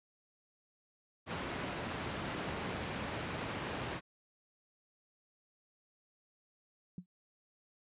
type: band-pass noise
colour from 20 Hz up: pink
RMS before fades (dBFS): -40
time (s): 1.26-4.01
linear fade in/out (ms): 50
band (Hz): 100 to 3000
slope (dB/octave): 12
type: tone with exponential decay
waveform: sine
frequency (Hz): 180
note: F#3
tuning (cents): -47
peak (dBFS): -37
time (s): 6.98-7.06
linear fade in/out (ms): 2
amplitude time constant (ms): 16
effects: resampled to 8000 Hz